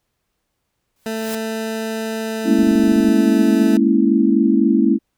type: noise with exponential growth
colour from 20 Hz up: white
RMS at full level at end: -28 dBFS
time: 0.96-1.35 s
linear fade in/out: 2 ms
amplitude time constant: 84 ms
type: tone with pitch glide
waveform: 20% pulse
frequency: 221.7 to 218.3 Hz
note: A3 to A3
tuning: +13 to -13 cents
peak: -17 dBFS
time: 1.06-3.77 s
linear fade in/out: 2 ms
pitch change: -26 cents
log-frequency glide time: 2.21-3.4 s
type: chord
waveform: sine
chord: A# half-diminished seventh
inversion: third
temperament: equal with one note detuned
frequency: 209.3 / 233.1 / 277.2 / 329.6 Hz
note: G#3 / A#3 / C#4 / E4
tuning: +14 / 0 / 0 / 0 cents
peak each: -17 dBFS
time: 2.44-4.99 s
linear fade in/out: 50 ms
type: click train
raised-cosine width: 5 ms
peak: -24 dBFS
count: 13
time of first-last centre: 2.59-3.086 s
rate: 24.2 Hz
effects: pink hiss -73 dBFS RMS until 5.17 s